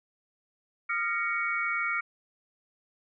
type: tone cluster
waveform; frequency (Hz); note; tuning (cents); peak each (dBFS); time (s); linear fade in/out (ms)
sine; 1219 / 1386 / 1887 / 2236; D#6 / F6 / A#6 / C#7; -36 / -14 / +21 / +14; -36 / -31 / -37 / -30; 0.89-2.01; 10
effects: none